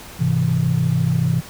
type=chord; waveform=sine; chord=Ab augmented; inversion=none; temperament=equal; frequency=103.83 / 130.81 / 164.81 Hz; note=Ab2 / C3 / E3; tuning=0 / 0 / 0 cents; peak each=-23 / -18 / -18 dBFS; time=0.19-1.41 s; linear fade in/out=20 ms; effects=tanh soft clip ceiling -7 dBFS + pink hiss -38 dBFS RMS until 1.49 s